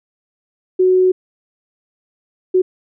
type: tone bursts at uneven times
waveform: sine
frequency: 370 Hz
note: F#4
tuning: in tune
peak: -9 dBFS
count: 2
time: 0.79-1.12 / 2.54-2.62 s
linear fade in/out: 10 ms
effects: none